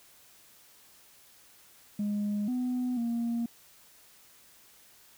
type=tone with pitch steps; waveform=sine; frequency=206.5 / 249.9 / 234.2 Hz; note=G#3 / B3 / A#3; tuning=-10 / +21 / +8 cents; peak=-26 dBFS; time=1.99-3.46 s; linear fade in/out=5 ms; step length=490 ms; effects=tanh soft clip ceiling -26 dBFS + white hiss -58 dBFS RMS until 5.17 s